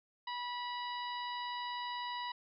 harmonic tone, 976 Hz, B5, 21 cents flat, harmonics 1 / 2 / 3 / 4 / 5, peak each -39 / -46 / -48 / -47 / -53 dBFS, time 0.27-2.32 s, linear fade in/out 5 ms, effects none

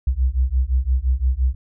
sine beating tone pair, 61.4 / 67.2 Hz, B1 / C2, -9 / +47 cents, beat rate 5.8 Hz, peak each -19 dBFS, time 0.07-1.55 s, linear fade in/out 5 ms, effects none

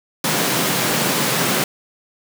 pink high-pass noise, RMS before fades -19 dBFS, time 0.24-1.64 s, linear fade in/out 2 ms, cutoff 130 Hz, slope 48 dB/octave, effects none

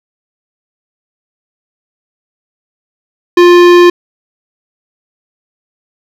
sine tone with hard clipping, 351.4 Hz, F4, 11 cents sharp, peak -3 dBFS, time 3.37-3.9 s, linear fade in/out 5 ms, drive 18 dB, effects none

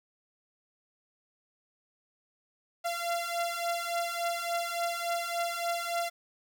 sawtooth beating tone pair, 684 / 687.5 Hz, F5 / F5, -36 / -27 cents, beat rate 3.5 Hz, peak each -30 / -29 dBFS, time 2.84-6.1 s, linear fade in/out 20 ms, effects none

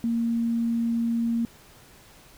sine tone, 231.9 Hz, A#3, 9 cents flat, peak -22 dBFS, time 0.04-1.45 s, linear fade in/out 0 ms, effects pink hiss -52 dBFS RMS until 2.37 s

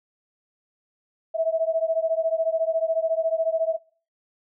sine beating tone pair, 645 / 659 Hz, E5 / E5, -38 / -1 cents, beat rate 14 Hz, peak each -23 dBFS, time 1.34-3.77 s, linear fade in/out 20 ms, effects noise-tail reverb RT60 0.4 s tail -21 dB re dry

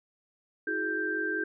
sine tone cluster, 324 / 369.9 / 419.7 / 1572 Hz, E4 / F#4 / G#4 / G6, -30 / 0 / +18 / +4 cents, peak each -35 / -38 / -36 / -30 dBFS, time 0.67-1.44 s, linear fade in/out 5 ms, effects none

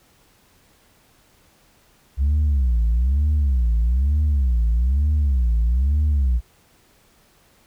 sine tone with vibrato, 65.1 Hz, C2, 8 cents flat, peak -13 dBFS, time 2.17-6.41 s, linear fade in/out 50 ms, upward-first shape sine, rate 1.1 Hz, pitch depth 260 cents each way, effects tanh soft clip ceiling -14 dBFS + pink hiss -57 dBFS RMS until 7.66 s

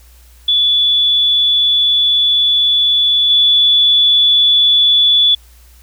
sine tone with level steps, 3444 Hz, A7, 38 cents flat, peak -9 / -7 dBFS, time 0.48-5.35 s, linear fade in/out 5 ms, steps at 3.3 s, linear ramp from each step 2 ms, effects added 60 Hz sine -41 dBFS peak until 5.82 s + white hiss -49 dBFS RMS until 5.82 s

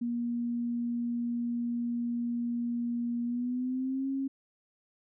sine tone with pitch glide, 237.8 to 270 Hz, A#3 to C#4, +35 to -45 cents, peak -29 dBFS, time 0.01-4.28 s, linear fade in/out 10 ms, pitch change +220 cents, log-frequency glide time 3.24-4.07 s, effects none

